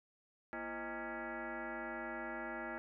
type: tone with frequency modulation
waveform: sine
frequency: 523.3 Hz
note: C5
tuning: in tune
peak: -40 dBFS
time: 0.53-2.78 s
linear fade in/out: 0 ms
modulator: 287 Hz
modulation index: 4.9
effects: none